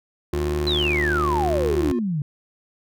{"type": "tone with vibrato", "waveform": "triangle", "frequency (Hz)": 355.5, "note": "F4", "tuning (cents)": 31, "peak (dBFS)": -22, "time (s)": [0.33, 1.99], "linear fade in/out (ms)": 2, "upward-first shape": "triangle", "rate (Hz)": 0.95, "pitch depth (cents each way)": 13}
{"type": "tone", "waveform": "sawtooth", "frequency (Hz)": 75.5, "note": "D2", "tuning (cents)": 48, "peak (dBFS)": -20, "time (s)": [0.33, 1.92], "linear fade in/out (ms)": 5}
{"type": "exponential sweep", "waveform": "sine", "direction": "down", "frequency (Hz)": [4130, 138.59], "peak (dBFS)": -21, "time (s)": [0.67, 2.22], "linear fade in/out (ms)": 2}
{"effects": []}